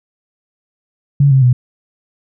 sine tone with pitch steps, 141.3 / 133.5 / 124.5 Hz, C#3 / C3 / B2, +34 / +35 / +14 cents, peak -6 dBFS, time 1.2-1.53 s, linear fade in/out 5 ms, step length 110 ms, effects none

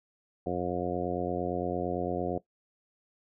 harmonic tone, 88.8 Hz, F2, 29 cents sharp, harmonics 1 / 2 / 3 / 4 / 5 / 6 / 7 / 8, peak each -41 / -37 / -37 / -35 / -35 / -36 / -40 / -37 dBFS, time 0.46-2.38 s, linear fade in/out 5 ms, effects noise-tail reverb RT60 0.1 s tail -17 dB re dry

